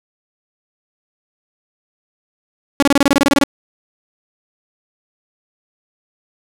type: tone bursts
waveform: sawtooth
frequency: 281 Hz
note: C#4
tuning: 24 cents sharp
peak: -5 dBFS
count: 13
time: 2.8-3.437 s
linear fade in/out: 0 ms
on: 25 ms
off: 26 ms
effects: low-pass 12000 Hz 12 dB/octave + 7-bit